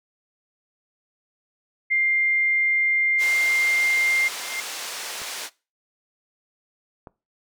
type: tone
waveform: sine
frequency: 2100 Hz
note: C7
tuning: 6 cents sharp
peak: -18 dBFS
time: 1.9-4.29 s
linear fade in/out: 20 ms
type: band-pass noise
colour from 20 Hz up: white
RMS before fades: -33 dBFS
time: 3.18-5.5 s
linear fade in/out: 50 ms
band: 450 to 7200 Hz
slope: 12 dB/octave
type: tone with exponential growth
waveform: sine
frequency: 2104 Hz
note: C7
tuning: 9 cents sharp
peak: -25 dBFS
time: 4.18-4.6 s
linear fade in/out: 0 ms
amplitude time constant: 91 ms
type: clicks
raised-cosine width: 1 ms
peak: -26 dBFS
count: 2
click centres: 5.217 / 7.072 s
effects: noise-tail reverb RT60 0.3 s tail -21 dB re dry